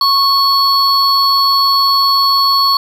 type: tone pair together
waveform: triangle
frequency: 1100 / 4407 Hz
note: C#6 / C#8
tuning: -14 / -11 cents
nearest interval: 2 octaves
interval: 2403 cents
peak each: -10 dBFS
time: 0.01-2.77 s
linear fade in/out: 2 ms
effects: none